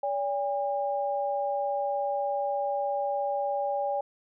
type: tone pair together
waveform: sine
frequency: 571.3 / 808 Hz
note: D5 / G#5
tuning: -48 / -48 cents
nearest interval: tritone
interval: 600 cents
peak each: -29 / -29 dBFS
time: 0.03-4.01 s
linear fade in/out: 5 ms
effects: none